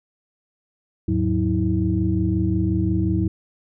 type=tone cluster; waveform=sine; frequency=80.8 / 106.4 / 183.2 / 322.1 Hz; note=E2 / G#2 / F#3 / E4; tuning=-34 / +42 / -17 / -40 cents; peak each=-23 dBFS; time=1.08-3.28 s; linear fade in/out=5 ms; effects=tanh soft clip ceiling -7 dBFS